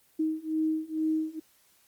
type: beating tone pair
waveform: sine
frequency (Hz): 313.7 / 315.9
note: D#4 / D#4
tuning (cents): +14 / +26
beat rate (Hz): 2.2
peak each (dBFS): -30 / -29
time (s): 0.19-1.4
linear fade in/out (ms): 10
effects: white hiss -64 dBFS RMS until 1.87 s + Opus 24 kbps